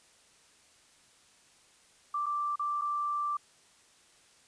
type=tone with dropouts; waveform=sine; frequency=1174.7 Hz; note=D6; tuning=in tune; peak=-29 dBFS; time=2.14-3.37 s; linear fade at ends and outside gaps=5 ms; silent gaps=2.26-2.264 / 2.558-2.594 / 2.813-2.818 s; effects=white hiss -62 dBFS RMS until 4.47 s + resampled to 22050 Hz